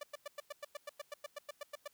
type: tone bursts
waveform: sawtooth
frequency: 584 Hz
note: D5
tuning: 10 cents flat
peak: -37 dBFS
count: 16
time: 0.01-1.878 s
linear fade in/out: 5 ms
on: 23 ms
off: 100 ms
effects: white hiss -71 dBFS RMS until 1.93 s